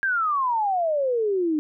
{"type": "exponential sweep", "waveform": "sine", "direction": "down", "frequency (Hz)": [1625, 295.8], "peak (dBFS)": -20, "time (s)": [0.03, 1.59], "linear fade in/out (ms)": 0, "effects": []}